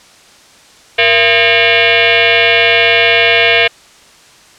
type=tone with frequency modulation; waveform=sine; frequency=103.83 Hz; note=G#2; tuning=in tune; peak=-6 dBFS; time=0.98-3.68 s; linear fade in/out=10 ms; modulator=573 Hz; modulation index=5.4; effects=white hiss -42 dBFS RMS until 4.58 s + low-pass 7000 Hz 12 dB/octave